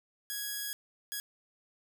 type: tone bursts at uneven times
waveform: 5% pulse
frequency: 1661.2 Hz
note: G#6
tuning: in tune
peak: -24 dBFS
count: 2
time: 0.3-0.73 / 1.12-1.2 s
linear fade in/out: 0 ms
effects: none